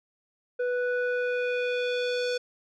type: tone with low-pass filter sweep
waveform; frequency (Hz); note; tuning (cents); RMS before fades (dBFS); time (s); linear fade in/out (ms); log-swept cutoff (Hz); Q
square; 493.2; B4; -2; -28; 0.59-2.38; 10; 1100 to 5100; 2
effects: none